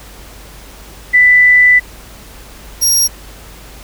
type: tone pair in turn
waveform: sine / 25% pulse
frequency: 1987 / 5620 Hz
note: B6 / F8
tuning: +10 / +10 cents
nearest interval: octave + tritone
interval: 1800 cents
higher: second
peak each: -4 dBFS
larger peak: neither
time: 1.13-1.8 / 2.81-3.08 s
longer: first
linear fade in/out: 20 ms
effects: added 50 Hz sine -36 dBFS peak until 3.83 s + pink hiss -37 dBFS RMS until 3.83 s